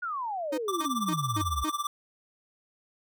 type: exponential sweep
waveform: sine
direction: down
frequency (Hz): 1483 to 62.5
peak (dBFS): -30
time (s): 0.02-1.64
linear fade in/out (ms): 10
type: tone bursts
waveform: 45% pulse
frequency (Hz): 310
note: D#4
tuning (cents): -6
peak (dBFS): -29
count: 5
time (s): 0.52-1.7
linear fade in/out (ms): 10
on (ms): 60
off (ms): 220
type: tone with tremolo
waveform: square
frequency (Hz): 1174.7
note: D6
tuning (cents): 0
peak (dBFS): -26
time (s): 0.68-1.87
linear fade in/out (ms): 2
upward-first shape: triangle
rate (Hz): 18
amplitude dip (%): 95
effects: none